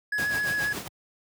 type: tone with vibrato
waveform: triangle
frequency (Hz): 1673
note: G#6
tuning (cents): +12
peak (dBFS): -23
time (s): 0.12-0.73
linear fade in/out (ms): 5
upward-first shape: sine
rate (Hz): 7.5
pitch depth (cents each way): 24
type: noise with tremolo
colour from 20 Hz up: pink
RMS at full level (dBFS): -32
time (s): 0.18-0.88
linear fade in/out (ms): 2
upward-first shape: triangle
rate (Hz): 7.2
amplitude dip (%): 75
effects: high-pass 100 Hz 12 dB/octave